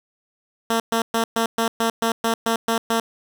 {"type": "tone bursts", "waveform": "10% pulse", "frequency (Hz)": 227.9, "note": "A#3", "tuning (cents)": -39, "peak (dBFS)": -10, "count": 11, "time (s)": [0.7, 3], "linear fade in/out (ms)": 2, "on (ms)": 100, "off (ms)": 120, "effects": []}